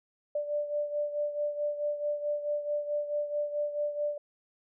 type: beating tone pair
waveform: sine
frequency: 588 / 592.6 Hz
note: D5 / D5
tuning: +2 / +15 cents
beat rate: 4.6 Hz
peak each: -30 / -36 dBFS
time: 0.35-4.18 s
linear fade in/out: 5 ms
effects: none